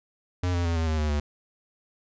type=tone with pitch steps; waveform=square; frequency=89.9 / 86.94 / 84.07 / 81.3 / 78.62 / 76.03 / 73.53 Hz; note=F#2 / F2 / E2 / E2 / D#2 / D#2 / D2; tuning=-49 / -7 / +35 / -23 / +19 / -39 / +3 cents; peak=-24 dBFS; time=0.43-1.2 s; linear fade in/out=5 ms; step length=110 ms; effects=resampled to 16000 Hz